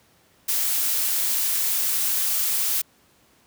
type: noise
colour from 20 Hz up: blue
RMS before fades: -23 dBFS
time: 0.48-2.82 s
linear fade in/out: 10 ms
effects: pink hiss -59 dBFS RMS until 3.46 s + high-pass 80 Hz 12 dB/octave